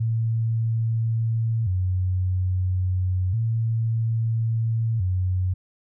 sine tone with vibrato, 102.2 Hz, G#2, 27 cents flat, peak -20 dBFS, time 0-5.54 s, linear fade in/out 10 ms, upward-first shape square, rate 0.3 Hz, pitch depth 180 cents each way, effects none

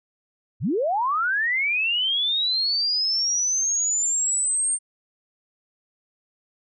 sine linear sweep, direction up, 77.9 to 8750 Hz, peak -20 dBFS, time 0.6-4.79 s, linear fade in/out 50 ms, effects none

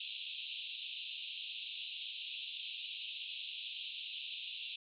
pink band-pass noise, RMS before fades -45 dBFS, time 0-4.76 s, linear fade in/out 5 ms, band 2600 to 3900 Hz, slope 96 dB/octave, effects none

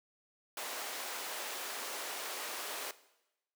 pink high-pass noise, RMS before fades -41 dBFS, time 0.57-2.91 s, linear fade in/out 2 ms, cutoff 490 Hz, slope 12 dB/octave, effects noise-tail reverb RT60 0.9 s tail -17 dB re dry + high-pass 300 Hz 12 dB/octave

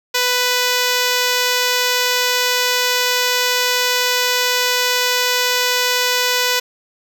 5% pulse tone, 495.9 Hz, B4, 7 cents sharp, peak -3 dBFS, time 0.14-6.6 s, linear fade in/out 10 ms, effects none

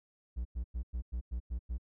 triangle tone bursts, 60 Hz, B1, 49 cents flat, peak -31 dBFS, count 8, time 0.36-1.783 s, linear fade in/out 20 ms, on 93 ms, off 97 ms, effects none

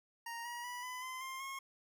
25% pulse tone with pitch steps, 932.3 / 955.7 / 979.8 / 1004.4 / 1029.7 / 1055.6 / 1082.1 Hz, A#5 / A#5 / B5 / B5 / C6 / C6 / C#6, 0 / +43 / -14 / +29 / -28 / +15 / -42 cents, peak -38 dBFS, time 0.26-1.59 s, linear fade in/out 5 ms, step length 190 ms, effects 13-bit

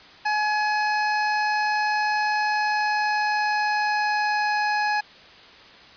25% pulse tone with pitch glide, 845 to 839.2 Hz, G#5 to G#5, +30 to +18 cents, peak -17 dBFS, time 0.25-5.01 s, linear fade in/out 10 ms, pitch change -12 cents, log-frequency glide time 2.46-4.5 s, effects white hiss -47 dBFS RMS until 5.96 s + resampled to 11025 Hz

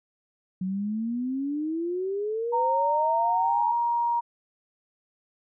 sine exponential sweep, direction up, 182.6 to 880 Hz, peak -26 dBFS, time 0.61-3.72 s, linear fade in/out 5 ms
sine tone with pitch glide, 925 to 943.3 Hz, A#5 to A#5, -14 to +20 cents, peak -22 dBFS, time 2.52-4.21 s, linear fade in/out 20 ms, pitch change +34 cents, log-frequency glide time 3.43-3.69 s
effects none

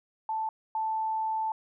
sine tone pair in turn, 880 / 880 Hz, A5 / A5, 0 / 0 cents, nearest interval unison, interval 0 cents, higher neither, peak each -28 / -27 dBFS, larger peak second, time 0.29-0.49 / 0.75-1.52 s, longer second, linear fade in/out 2 ms, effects none

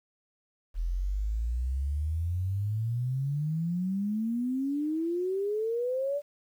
sine exponential sweep, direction up, 40.44 to 588 Hz, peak -27 dBFS, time 0.74-6.22 s, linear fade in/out 50 ms, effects 10-bit

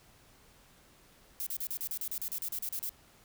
violet noise bursts, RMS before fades -36 dBFS, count 15, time 1.4-2.893 s, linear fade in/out 0 ms, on 65 ms, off 37 ms, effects pink hiss -61 dBFS RMS until 3.24 s

